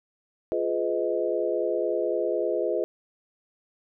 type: chord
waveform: sine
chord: F half-diminished seventh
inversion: none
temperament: just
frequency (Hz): 349.2 / 419.1 / 502.9 / 628.6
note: F4 / Ab4 / Cb5 / Eb5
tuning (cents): 0 / +16 / +31 / +18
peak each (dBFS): -29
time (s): 0.52-2.84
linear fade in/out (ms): 0
effects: none